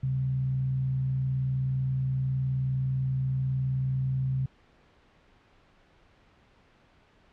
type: tone with frequency modulation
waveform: sine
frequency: 132.1 Hz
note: C3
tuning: 17 cents sharp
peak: -25 dBFS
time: 0.03-4.46 s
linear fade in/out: 5 ms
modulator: 59.1 Hz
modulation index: 0.23
effects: pink hiss -61 dBFS RMS until 7.32 s + low-pass 3000 Hz 12 dB/octave

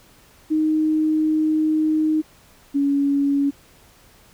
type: tone pair in turn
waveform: sine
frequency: 311.1 / 281.3 Hz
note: D#4 / C#4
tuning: 0 / +26 cents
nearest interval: major second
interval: 174 cents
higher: first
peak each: -16 dBFS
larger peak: neither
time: 0.5-2.22 / 2.74-3.51 s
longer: first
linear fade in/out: 20 ms
effects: pink hiss -52 dBFS RMS until 4.33 s

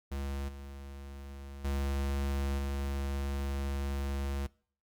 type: tone with level steps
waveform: square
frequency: 69.3 Hz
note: C#2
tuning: in tune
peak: -35 / -44 / -31 / -33 dBFS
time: 0.11-4.47 s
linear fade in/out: 10 ms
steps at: 0.48 / 1.64 / 2.58 s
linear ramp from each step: 10 ms
effects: noise-tail reverb RT60 0.5 s tail -23 dB re dry + Opus 48 kbps

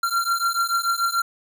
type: beating tone pair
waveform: square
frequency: 1371 / 1377.9 Hz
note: F6 / F6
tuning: -32 / -24 cents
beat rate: 6.9 Hz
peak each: -24 dBFS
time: 0.03-1.22 s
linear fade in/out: 5 ms
effects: none

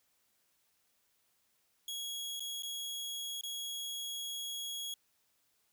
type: tone with dropouts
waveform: sawtooth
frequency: 3322 Hz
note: G#7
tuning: in tune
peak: -35 dBFS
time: 1.88-4.94 s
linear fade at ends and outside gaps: 2 ms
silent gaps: 2.396-2.404 / 2.623-2.632 / 3.411-3.435 s
effects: white hiss -75 dBFS RMS until 5.72 s

